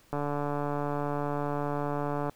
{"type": "click train", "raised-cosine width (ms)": 1, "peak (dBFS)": -18, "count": 315, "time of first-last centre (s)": [0.13, 2.296], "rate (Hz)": 145, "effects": ["pink hiss -61 dBFS RMS until 2.35 s"]}